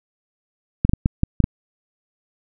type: clicks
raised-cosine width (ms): 5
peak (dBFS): -3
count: 7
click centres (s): 0.85 / 0.894 / 0.935 / 1.059 / 1.234 / 1.403 / 1.441
effects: none